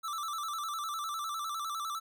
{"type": "tone with vibrato", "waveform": "square", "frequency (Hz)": 1244.5, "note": "D#6", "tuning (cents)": 0, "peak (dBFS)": -35, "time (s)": [0.03, 2], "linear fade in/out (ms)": 20, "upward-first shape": "square", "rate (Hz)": 9.9, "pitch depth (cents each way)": 97, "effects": []}